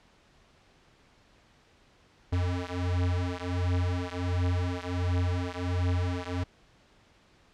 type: beating tone pair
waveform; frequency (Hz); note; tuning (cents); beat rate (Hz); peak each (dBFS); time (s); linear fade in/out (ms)
square; 88.7 / 90.1; F2 / F#2; +27 / -45; 1.4; -30 / -31; 2.32-6.44; 10
effects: pink hiss -61 dBFS RMS until 7.53 s + low-pass 5000 Hz 12 dB/octave